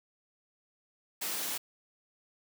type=high-pass noise; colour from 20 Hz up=white; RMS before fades=-35 dBFS; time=1.21-1.58 s; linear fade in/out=10 ms; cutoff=160 Hz; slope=48 dB/octave; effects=none